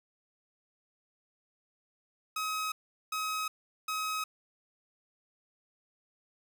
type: tone bursts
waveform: sawtooth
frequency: 1271 Hz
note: D#6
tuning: 36 cents sharp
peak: -28 dBFS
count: 3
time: 2.36-4.24 s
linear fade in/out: 5 ms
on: 360 ms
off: 400 ms
effects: 11-bit